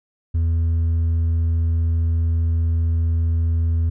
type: tone with hard clipping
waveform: triangle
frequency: 82.41 Hz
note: E2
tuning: in tune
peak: -15 dBFS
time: 0.34-3.9 s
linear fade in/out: 10 ms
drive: 1 dB
effects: none